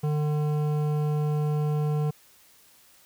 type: tone with hard clipping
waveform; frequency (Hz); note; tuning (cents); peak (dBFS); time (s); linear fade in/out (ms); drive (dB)
sine; 150; D3; +37; -25; 0.03-2.11; 10; 12
effects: white hiss -57 dBFS RMS until 3.05 s